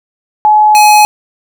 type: tone pair in turn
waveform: sine / square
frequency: 850 / 843.2 Hz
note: G#5 / G#5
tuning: +40 / +26 cents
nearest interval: unison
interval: 14 cents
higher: first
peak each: -3 dBFS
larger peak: neither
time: 0.45-0.75 / 0.75-1.05 s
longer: neither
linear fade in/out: 0 ms
effects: none